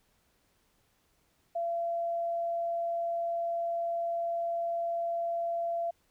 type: tone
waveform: sine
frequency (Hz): 680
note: F5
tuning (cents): -46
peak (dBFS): -29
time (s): 1.55-5.91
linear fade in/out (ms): 10
effects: pink hiss -71 dBFS RMS until 6.1 s